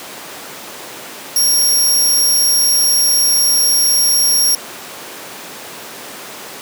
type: tone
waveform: 20% pulse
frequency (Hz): 5588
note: F8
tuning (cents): 0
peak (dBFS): -5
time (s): 1.36-4.55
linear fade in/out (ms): 2
effects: pink hiss -30 dBFS RMS until 6.61 s + high-pass 300 Hz 12 dB/octave